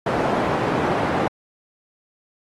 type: band-pass noise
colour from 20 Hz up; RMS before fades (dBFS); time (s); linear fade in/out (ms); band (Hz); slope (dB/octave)
white; -22; 0.06-1.28; 5; 120 to 780; 12
effects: AAC 32 kbps